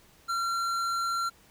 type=tone with tanh clipping; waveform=sine; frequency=1368 Hz; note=F6; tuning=36 cents flat; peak=-29 dBFS; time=0.28-1.3 s; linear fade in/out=20 ms; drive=15 dB; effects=pink hiss -59 dBFS RMS until 1.5 s